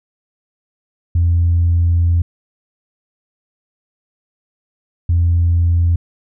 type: tone pair in turn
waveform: sine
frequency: 85.4 / 85.4 Hz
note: F2 / F2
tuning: -38 / -38 cents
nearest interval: unison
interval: 0 cents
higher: neither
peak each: -9 dBFS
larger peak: neither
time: 1.15-2.22 / 5.09-5.96 s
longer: first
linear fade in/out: 5 ms
effects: tanh soft clip ceiling -7 dBFS